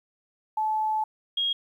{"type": "tone pair in turn", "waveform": "sine", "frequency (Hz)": [866, 3270], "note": ["A5", "G#7"], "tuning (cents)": [-28, -28], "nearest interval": "octave + major seventh", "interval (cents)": 2300, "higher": "second", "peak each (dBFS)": -23, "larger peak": "neither", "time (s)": [[0.57, 1.04], [1.37, 1.53]], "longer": "first", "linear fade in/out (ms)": 5, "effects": ["10-bit"]}